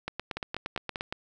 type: two click trains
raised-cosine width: 0.3 ms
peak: -16 / -17 dBFS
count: 10 / 4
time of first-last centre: 0.08-1.125 / 0.37-0.958 s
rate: 8.61 / 5.1 Hz
effects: none